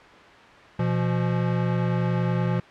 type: tone pair together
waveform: square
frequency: 121.7 / 172.11 Hz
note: B2 / F3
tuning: -25 / -25 cents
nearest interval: tritone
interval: 600 cents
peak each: -25 dBFS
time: 0.79-2.6 s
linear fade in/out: 5 ms
effects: white hiss -46 dBFS RMS until 2.7 s + low-pass 2000 Hz 12 dB/octave